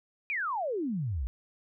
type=exponential sweep; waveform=sine; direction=down; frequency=2489 to 55 Hz; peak=-29 dBFS; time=0.3-1.27 s; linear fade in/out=0 ms; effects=none